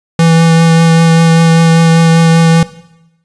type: tone with vibrato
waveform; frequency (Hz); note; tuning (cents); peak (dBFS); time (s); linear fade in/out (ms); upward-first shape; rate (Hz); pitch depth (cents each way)
square; 164.81; E3; 0; -5; 0.19-2.63; 2; triangle; 5.1; 14
effects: noise-tail reverb RT60 0.9 s tail -17 dB re dry + resampled to 22050 Hz